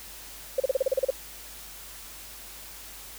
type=tone bursts; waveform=sine; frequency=530 Hz; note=C5; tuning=22 cents sharp; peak=-19 dBFS; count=10; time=0.58-1.105 s; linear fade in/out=5 ms; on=21 ms; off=35 ms; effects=added 50 Hz sine -52 dBFS peak until 3.18 s + white hiss -44 dBFS RMS until 3.18 s